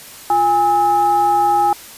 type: tone with frequency modulation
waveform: sine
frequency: 821 Hz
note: G#5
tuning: 20 cents flat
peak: -11 dBFS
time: 0.3-1.73 s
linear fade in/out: 2 ms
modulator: 470 Hz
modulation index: 0.48
effects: white hiss -37 dBFS RMS until 1.97 s + resampled to 32000 Hz